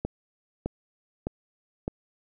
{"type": "click train", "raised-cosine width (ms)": 2, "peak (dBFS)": -15, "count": 4, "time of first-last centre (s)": [0.05, 1.879], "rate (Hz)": 1.64, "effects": []}